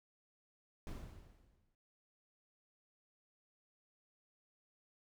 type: noise with exponential decay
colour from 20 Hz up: brown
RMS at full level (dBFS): -42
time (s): 0.87-1.75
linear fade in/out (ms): 1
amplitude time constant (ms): 190
effects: none